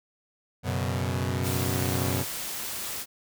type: chord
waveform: sawtooth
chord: F# suspended fourth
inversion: none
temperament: equal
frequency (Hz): 92.5 / 123.47 / 138.59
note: F#2 / B2 / C#3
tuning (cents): 0 / 0 / 0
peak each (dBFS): -25 / -26 / -30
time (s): 0.63-2.25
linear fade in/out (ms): 50
type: noise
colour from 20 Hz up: white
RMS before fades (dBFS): -34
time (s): 1.42-3.06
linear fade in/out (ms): 50
effects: none